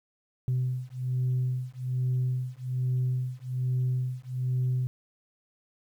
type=beating tone pair; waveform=sine; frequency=126.5 / 127.7 Hz; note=B2 / C3; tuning=+42 / -42 cents; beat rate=1.2 Hz; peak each=-28 dBFS; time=0.48-4.87 s; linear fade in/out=0 ms; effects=tanh soft clip ceiling -21 dBFS + 10-bit